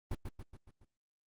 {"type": "noise with echo", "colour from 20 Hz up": "brown", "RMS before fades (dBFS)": -34, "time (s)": [0.11, 0.15], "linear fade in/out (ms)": 5, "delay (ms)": 140, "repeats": 5, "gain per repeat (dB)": -5, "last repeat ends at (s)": 0.85, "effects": ["Opus 32 kbps"]}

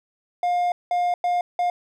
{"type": "tone bursts at uneven times", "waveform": "triangle", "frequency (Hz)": 709, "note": "F5", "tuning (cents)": 26, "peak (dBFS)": -17, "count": 4, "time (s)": [[0.43, 0.72], [0.91, 1.14], [1.24, 1.41], [1.59, 1.7]], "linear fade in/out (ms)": 2, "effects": []}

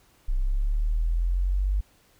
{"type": "linear sweep", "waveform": "sine", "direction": "up", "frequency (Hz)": [31.09, 50.1], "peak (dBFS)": -21, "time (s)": [0.28, 1.81], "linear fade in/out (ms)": 10, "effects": ["pink hiss -61 dBFS RMS until 2.19 s"]}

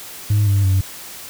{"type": "tone with pitch steps", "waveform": "sine", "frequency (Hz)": [103.83, 99.26, 94.88], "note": ["G#2", "G2", "F#2"], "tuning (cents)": [0, 22, 44], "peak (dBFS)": -10, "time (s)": [0.3, 0.81], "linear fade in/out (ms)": 5, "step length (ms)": 170, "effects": ["tanh soft clip ceiling -11 dBFS", "white hiss -35 dBFS RMS until 1.29 s"]}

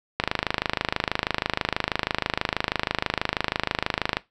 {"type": "click train", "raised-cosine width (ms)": 0.3, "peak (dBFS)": -5, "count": 105, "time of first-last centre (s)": [0.2, 4.169], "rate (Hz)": 26.2, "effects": ["noise-tail reverb RT60 0.2 s tail -18 dB re dry"]}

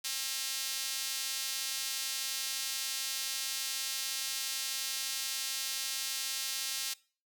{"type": "tone with high-pass filter", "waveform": "sawtooth", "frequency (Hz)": 268.4, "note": "C4", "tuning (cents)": 44, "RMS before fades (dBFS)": -36, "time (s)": [0.04, 6.94], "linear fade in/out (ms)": 10, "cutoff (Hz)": 4100, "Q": 1, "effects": ["noise-tail reverb RT60 0.4 s tail -22 dB re dry"]}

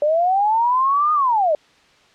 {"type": "linear two-way sweep", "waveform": "sine", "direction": "up then down", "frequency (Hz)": [577, 1238, 577], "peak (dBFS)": -14, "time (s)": [0.02, 1.55], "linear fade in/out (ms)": 2, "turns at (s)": 1.13, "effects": ["white hiss -53 dBFS RMS until 2.14 s", "low-pass 4000 Hz 12 dB/octave"]}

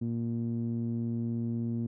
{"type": "tone with low-pass filter", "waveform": "sawtooth", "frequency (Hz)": 116.54, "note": "A#2", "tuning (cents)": 0, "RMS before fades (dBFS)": -32, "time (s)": [0.01, 1.87], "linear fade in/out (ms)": 10, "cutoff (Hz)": 260, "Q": 3.3, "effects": []}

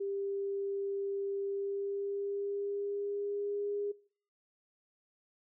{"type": "tone with pitch glide", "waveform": "sine", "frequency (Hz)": [396.6, 408.2], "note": ["G4", "G#4"], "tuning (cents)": [20, -30], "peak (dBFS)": -33, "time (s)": [0, 3.92], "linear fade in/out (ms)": 10, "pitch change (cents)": 50, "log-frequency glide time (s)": [1.45, 3.7], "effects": ["noise-tail reverb RT60 0.5 s tail -22 dB re dry"]}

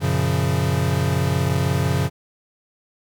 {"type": "chord", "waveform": "square", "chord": "Gb major seventh", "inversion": "none", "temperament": "equal with one note detuned", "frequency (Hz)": [92.5, 118.17, 138.59, 174.61], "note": ["Gb2", "Bb2", "Db3", "F3"], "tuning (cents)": [0, 24, 0, 0], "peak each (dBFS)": [-24, -27, -22, -27], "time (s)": [0, 2.1], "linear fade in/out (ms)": 50, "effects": []}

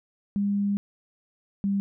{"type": "tone pair in turn", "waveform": "sine", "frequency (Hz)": [201.7, 198.58], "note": ["G3", "G3"], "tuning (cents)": [50, 23], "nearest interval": "unison", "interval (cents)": 27, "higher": "first", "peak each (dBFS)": [-22, -22], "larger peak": "neither", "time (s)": [[0.36, 0.77], [1.64, 1.8]], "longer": "first", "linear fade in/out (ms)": 0, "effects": []}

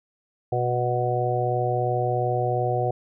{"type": "harmonic tone", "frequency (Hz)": 122.9, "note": "B2", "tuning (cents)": -8, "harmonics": [1, 3, 4, 5, 6], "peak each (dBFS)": [-26, -29, -28, -30, -26], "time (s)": [0.52, 2.91], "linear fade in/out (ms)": 5, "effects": []}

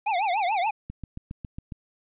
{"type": "tone with vibrato", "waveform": "square", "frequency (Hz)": 784, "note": "G5", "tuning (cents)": 0, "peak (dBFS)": -23, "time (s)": [0.06, 0.71], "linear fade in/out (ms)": 10, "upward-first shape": "triangle", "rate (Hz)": 6.9, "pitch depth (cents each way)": 260}
{"type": "click train", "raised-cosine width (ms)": 5, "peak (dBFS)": -23, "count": 7, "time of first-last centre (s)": [0.9, 1.722], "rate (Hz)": 7.3}
{"effects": ["resampled to 8000 Hz", "10-bit"]}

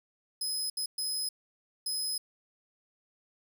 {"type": "tone bursts at uneven times", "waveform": "25% pulse", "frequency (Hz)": 5070, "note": "D#8", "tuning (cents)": 32, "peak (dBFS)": -26, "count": 4, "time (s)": [[0.41, 0.7], [0.77, 0.86], [0.98, 1.29], [1.86, 2.18]], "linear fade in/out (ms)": 5, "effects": []}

